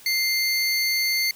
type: tone pair together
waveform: square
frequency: 2093 / 4435 Hz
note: C7 / C#8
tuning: 0 / 0 cents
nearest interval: octave + minor second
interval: 1300 cents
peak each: -24 dBFS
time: 0.06-1.31 s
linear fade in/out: 2 ms
effects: white hiss -48 dBFS RMS until 1.35 s